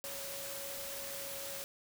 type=tone in noise; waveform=sine; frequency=554.4 Hz; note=C#5; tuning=in tune; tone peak=-47 dBFS; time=0.04-1.64 s; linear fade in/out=0 ms; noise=white; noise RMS=-43 dBFS; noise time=0.04-1.64 s; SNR=-7 dB; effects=none